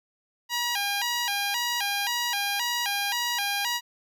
10% pulse tone with vibrato, 880 Hz, A5, in tune, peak -17 dBFS, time 0.49-3.81 s, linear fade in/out 50 ms, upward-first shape square, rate 1.9 Hz, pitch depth 150 cents each way, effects none

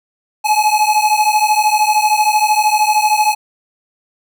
square beating tone pair, 845 / 858 Hz, G#5 / A5, +30 / -44 cents, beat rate 13 Hz, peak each -14 / -15 dBFS, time 0.44-3.35 s, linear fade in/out 20 ms, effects none

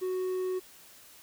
triangle tone, 370 Hz, F#4, in tune, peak -27 dBFS, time 0.01-0.6 s, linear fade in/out 20 ms, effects white hiss -54 dBFS RMS until 1.22 s

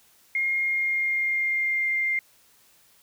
sine tone with pitch glide, 2135 to 2104 Hz, C7 to C7, +34 to +9 cents, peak -22 dBFS, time 0.35-2.19 s, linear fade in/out 2 ms, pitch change -25 cents, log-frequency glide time 0.6-1.91 s, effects white hiss -59 dBFS RMS until 3.02 s

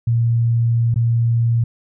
sine tone with dropouts, 116.7 Hz, A#2, 2 cents sharp, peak -13 dBFS, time 0.07-1.64 s, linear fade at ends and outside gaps 5 ms, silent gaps 0.943-0.959 s, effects none

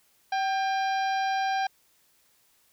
harmonic tone with a mistuned harmonic, 800 Hz, G5, 35 cents sharp, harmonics 1 / 2 / 3 / 4 / 5 / 6 / 7, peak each -25 / -33 / -39 / -43 / -43 / -45 / -46 dBFS, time 0.32-1.67 s, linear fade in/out 5 ms, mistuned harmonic 1, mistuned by -62 cents, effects white hiss -65 dBFS RMS until 2.72 s

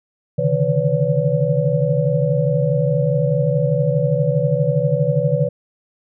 sine tone cluster, 134.2 / 146.7 / 159 / 500 / 568 Hz, C3 / D3 / D#3 / B4 / C#5, +44 / -2 / +38 / +21 / +42 cents, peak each -21 dBFS, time 0.38-5.49 s, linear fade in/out 10 ms, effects none

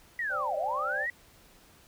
sine linear two-way sweep, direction down then up, 1975.5 to 557 to 1975.5 Hz, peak -29 dBFS, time 0.19-1.1 s, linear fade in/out 2 ms, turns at 0.57 s
sine chord, C suspended second, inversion none, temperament just, 523.3 / 588.7 / 784.9 Hz, C5 / D5 / G5, 0 / +4 / +2 cents, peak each -39 / -36 / -39 dBFS, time 0.29-1.07 s, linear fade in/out 50 ms
effects pink hiss -58 dBFS RMS until 1.87 s

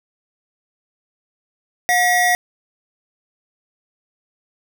square tone pair together, 719.6 / 1921 Hz, F#5 / B6, -48 / -48 cents, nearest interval octave + perfect fourth, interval 1700 cents, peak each -17 dBFS, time 1.89-2.35 s, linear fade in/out 0 ms, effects none

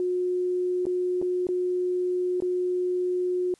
sine tone with dropouts, 361.6 Hz, F#4, 40 cents flat, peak -23 dBFS, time 0-3.54 s, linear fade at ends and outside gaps 1 ms, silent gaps 0.855-0.867 / 1.216-1.224 / 1.469-1.488 / 2.403-2.422 s, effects white hiss -62 dBFS RMS until 3.59 s + resampled to 24000 Hz

